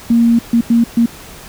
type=tone bursts at uneven times; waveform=sine; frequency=233.1 Hz; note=A#3; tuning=in tune; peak=-7 dBFS; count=4; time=0.1-0.39 / 0.53-0.61 / 0.7-0.84 / 0.97-1.06 s; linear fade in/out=5 ms; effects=pink hiss -35 dBFS RMS until 1.48 s